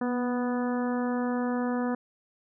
harmonic tone with a mistuned harmonic, 246.9 Hz, B3, in tune, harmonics 1 / 2 / 3 / 4 / 5 / 6 / 7, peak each -27 / -33 / -37 / -39 / -41 / -43 / -44 dBFS, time 0.01-1.95 s, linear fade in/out 5 ms, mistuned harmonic 1, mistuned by -22 cents, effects none

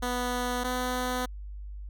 10% pulse tone pair in turn, 246.9 / 251.1 Hz, B3 / B3, 0 / +29 cents, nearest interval unison, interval 29 cents, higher second, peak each -20 dBFS, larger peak neither, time 0.02-0.64 / 0.64-1.26 s, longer neither, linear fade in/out 10 ms, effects added 50 Hz sine -37 dBFS peak until 1.89 s

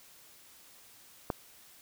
click, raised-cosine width 1 ms, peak -16 dBFS, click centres 1.302 s, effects white hiss -57 dBFS RMS until 1.81 s

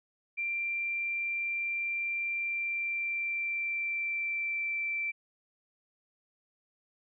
sine tone with pitch glide, 2365 to 2338 Hz, D7 to D7, +12 to -8 cents, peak -30 dBFS, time 0.37-5.12 s, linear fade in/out 20 ms, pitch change -20 cents, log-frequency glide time 2.34-4.78 s, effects none

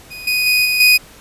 30% pulse tone with level steps, 2488 Hz, D#7, 1 cent flat, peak -27 / -12 / -9 / -12 / -5 dBFS, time 0.1-0.98 s, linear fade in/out 20 ms, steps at 0.27 / 0.46 / 0.65 / 0.8 s, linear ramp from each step 5 ms, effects pink hiss -42 dBFS RMS until 1.2 s + resampled to 32000 Hz

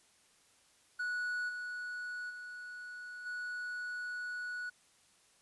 triangle tone with level steps, 1469 Hz, F#6, 13 cents flat, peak -32 / -37 / -42 / -36 dBFS, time 0.99-4.7 s, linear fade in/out 10 ms, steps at 1.48 / 2.29 / 3.25 s, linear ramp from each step 20 ms, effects white hiss -67 dBFS RMS until 5.41 s + resampled to 24000 Hz

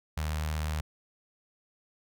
sawtooth tone with notch filter, 77 Hz, D#2, 17 cents flat, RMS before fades -32 dBFS, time 0.17-0.81 s, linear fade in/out 5 ms, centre 330 Hz, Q 0.53, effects none

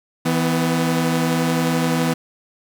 sawtooth tone pair together, 162.8 / 250 Hz, E3 / B3, -21 / +21 cents, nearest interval perfect fifth, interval 742 cents, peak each -16 dBFS, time 0.25-2.14 s, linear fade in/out 10 ms, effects none

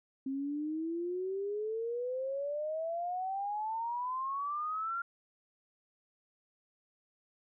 sine exponential sweep, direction up, 265 to 1396.9 Hz, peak -33 dBFS, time 0.26-5.02 s, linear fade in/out 5 ms, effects none

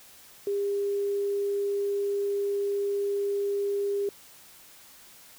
sine tone, 402.4 Hz, G4, 45 cents sharp, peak -25 dBFS, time 0.47-4.09 s, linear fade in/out 2 ms, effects white hiss -52 dBFS RMS until 5.38 s

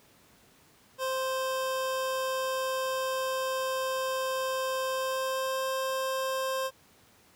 25% pulse tone with pitch glide, 523.3 to 527.5 Hz, C5 to C5, 0 to +14 cents, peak -25 dBFS, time 0.98-6.71 s, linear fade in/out 50 ms, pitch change +14 cents, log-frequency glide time 4.91-5.65 s, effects pink hiss -60 dBFS RMS until 7.35 s + high-pass 80 Hz 12 dB/octave

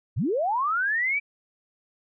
sine linear sweep, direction up, 73.42 to 2349 Hz, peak -22 dBFS, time 0.16-1.2 s, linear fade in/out 20 ms, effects none

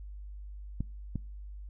clicks, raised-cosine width 5 ms, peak -20 dBFS, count 2, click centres 0.806 / 1.157 s, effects noise-tail reverb RT60 0.4 s tail -25 dB re dry + added 50 Hz sine -41 dBFS peak until 1.69 s

